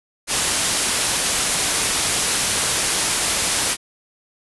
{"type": "low-pass noise", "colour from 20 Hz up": "white", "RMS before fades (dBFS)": -21, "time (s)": [0.27, 3.77], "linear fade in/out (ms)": 50, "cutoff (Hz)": 11000, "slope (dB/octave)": 96, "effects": []}